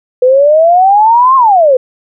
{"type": "exponential two-way sweep", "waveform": "sine", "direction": "up then down", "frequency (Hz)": [493.9, 1084, 493.9], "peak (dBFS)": -3, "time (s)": [0.22, 1.77], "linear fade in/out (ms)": 5, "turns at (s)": 1.36, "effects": []}